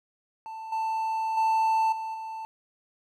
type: tone with level steps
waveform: triangle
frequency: 887 Hz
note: A5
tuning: 14 cents sharp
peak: -34 / -24 / -19 / -29 / -32 dBFS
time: 0.46-2.45 s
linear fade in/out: 0 ms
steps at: 0.72 / 1.37 / 1.92 / 2.14 s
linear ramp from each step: 5 ms
effects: none